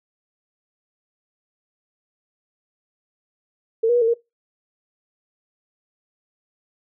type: tone with pitch steps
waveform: sine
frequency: 451 / 480.2 / 484.7 / 451.6 / 467.3 Hz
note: A4 / B4 / B4 / A4 / A#4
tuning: +43 / -49 / -32 / +45 / +4 cents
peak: -14 dBFS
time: 3.83-4.14 s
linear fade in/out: 10 ms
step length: 62 ms
effects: noise-tail reverb RT60 0.2 s tail -21 dB re dry